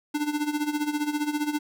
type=tone with tremolo; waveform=square; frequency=297.3 Hz; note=D4; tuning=21 cents sharp; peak=-23 dBFS; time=0.14-1.59 s; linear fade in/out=10 ms; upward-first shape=sine; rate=15 Hz; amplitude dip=75%; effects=none